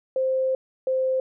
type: tone pair in turn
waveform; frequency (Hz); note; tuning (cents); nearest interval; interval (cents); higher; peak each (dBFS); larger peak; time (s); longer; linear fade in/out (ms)
sine; 523.3 / 521.3; C5 / C5; 0 / -6; unison; 6; first; -20; neither; 0.16-0.55 / 0.87-1.2; first; 2
effects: none